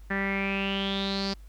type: tone with low-pass filter sweep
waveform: sawtooth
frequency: 196 Hz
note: G3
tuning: in tune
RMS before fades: -29 dBFS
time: 0.1-1.34 s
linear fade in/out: 10 ms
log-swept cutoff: 1800 to 4800 Hz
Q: 9
effects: added 50 Hz sine -44 dBFS peak until 1.48 s + pink hiss -63 dBFS RMS until 1.48 s